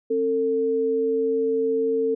sine tone pair together, 267.4 / 449.7 Hz, C4 / A4, +38 / +38 cents, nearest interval major sixth, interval 900 cents, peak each -28 / -20 dBFS, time 0.1-2.15 s, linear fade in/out 10 ms, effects none

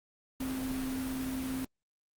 sine tone in noise, 261.6 Hz, C4, in tune, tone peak -33 dBFS, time 0.4-1.65 s, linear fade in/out 5 ms, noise pink, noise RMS -41 dBFS, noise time 0.4-1.65 s, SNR +5 dB, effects Opus 32 kbps

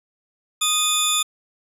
20% pulse tone pair together, 1241 / 3510 Hz, D#6 / A7, -5 / -5 cents, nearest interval octave + tritone, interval 1800 cents, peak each -19 / -13 dBFS, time 0.61-1.23 s, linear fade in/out 10 ms, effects resampled to 32000 Hz

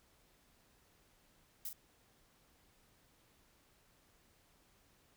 violet noise with echo, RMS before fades -42 dBFS, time 1.65-1.69 s, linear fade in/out 2 ms, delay 40 ms, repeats 1, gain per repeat -7 dB, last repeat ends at 1.73 s, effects pink hiss -70 dBFS RMS until 5.16 s

